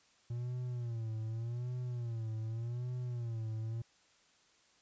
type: tone with vibrato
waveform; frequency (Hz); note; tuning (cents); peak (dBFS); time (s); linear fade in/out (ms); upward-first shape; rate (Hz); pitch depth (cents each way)
triangle; 117.4; A#2; +13; -34; 0.3-3.82; 5; sine; 0.85; 110
effects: white hiss -68 dBFS RMS until 4.81 s + resampled to 16000 Hz